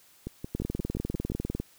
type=two click trains; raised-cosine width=3 ms; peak=-21 / -17 dBFS; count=7 / 22; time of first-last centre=0.27-1.319 / 0.55-1.6 s; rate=5.72 / 20 Hz; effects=white hiss -59 dBFS RMS until 1.78 s